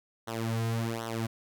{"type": "tone with flanger", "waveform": "sawtooth", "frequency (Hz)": 114.1, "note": "A#2", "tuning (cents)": -37, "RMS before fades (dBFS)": -32, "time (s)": [0.27, 1.27], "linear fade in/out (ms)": 10, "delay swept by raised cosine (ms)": [0.41, 3.51], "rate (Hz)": 1.3, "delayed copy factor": -0.9, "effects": []}